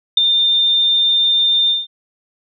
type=tone with ADSR envelope; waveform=sine; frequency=3607 Hz; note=A7; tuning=42 cents sharp; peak=-5 dBFS; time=0.17-1.87 s; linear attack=5 ms; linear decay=14 ms; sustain=-6 dB; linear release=180 ms; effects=none